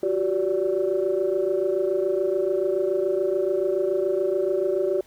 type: tone cluster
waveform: sine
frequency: 359.3 / 386.3 / 579 Hz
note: F4 / G4 / D5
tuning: +49 / -25 / -25 cents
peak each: -25 / -23 / -25 dBFS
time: 0.03-5.01 s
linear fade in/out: 2 ms
effects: tanh soft clip ceiling -13 dBFS + pink hiss -56 dBFS RMS until 5.06 s